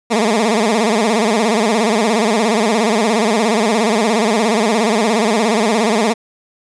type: tone with vibrato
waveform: 15% pulse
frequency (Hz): 220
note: A3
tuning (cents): 0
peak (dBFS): -6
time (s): 0.1-6.14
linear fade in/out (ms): 20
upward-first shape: sine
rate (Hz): 17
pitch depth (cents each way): 140
effects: resampled to 22050 Hz